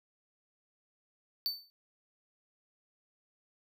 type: tone with exponential decay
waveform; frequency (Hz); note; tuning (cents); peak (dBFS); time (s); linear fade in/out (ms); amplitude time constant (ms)
square; 4539; C#8; +40; -28; 1.46-1.7; 0; 52
effects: none